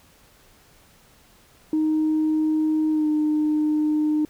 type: tone with pitch glide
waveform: sine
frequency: 311.1 to 304.3 Hz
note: D#4 to D#4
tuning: 0 to -38 cents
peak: -17 dBFS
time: 1.73-4.25 s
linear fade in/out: 2 ms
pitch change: -38 cents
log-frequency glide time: 2.91-3.07 s
effects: tanh soft clip ceiling -15 dBFS + pink hiss -55 dBFS RMS until 4.29 s